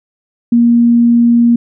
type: tone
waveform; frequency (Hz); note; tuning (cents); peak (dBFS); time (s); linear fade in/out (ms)
sine; 236.1; A#3; +22; -5; 0.52-1.56; 5
effects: none